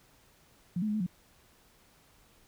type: tone with pitch steps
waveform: sine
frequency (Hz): 176 / 215.1 / 209.8 / 215.7 / 178.7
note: F3 / A3 / G#3 / A3 / F3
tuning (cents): +14 / -39 / +18 / -34 / +40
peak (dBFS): -28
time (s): 0.76-1.065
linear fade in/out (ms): 5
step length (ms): 61
effects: pink hiss -63 dBFS RMS until 2.47 s